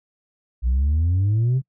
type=exponential sweep; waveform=sine; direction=up; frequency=58.27 to 136.3 Hz; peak=-14 dBFS; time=0.62-1.62 s; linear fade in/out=50 ms; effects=noise-tail reverb RT60 0.1 s tail -26 dB re dry + tanh soft clip ceiling -15 dBFS